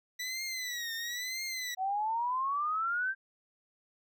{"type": "tone with vibrato", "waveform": "20% pulse", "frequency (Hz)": 1968, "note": "B6", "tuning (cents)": -7, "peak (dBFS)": -30, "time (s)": [0.19, 1.75], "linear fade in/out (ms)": 10, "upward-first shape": "triangle", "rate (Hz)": 1, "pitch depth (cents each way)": 140}
{"type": "exponential sweep", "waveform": "sine", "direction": "up", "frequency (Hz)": [740, 1591], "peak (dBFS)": -29, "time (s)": [1.77, 3.15], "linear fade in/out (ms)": 50}
{"effects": []}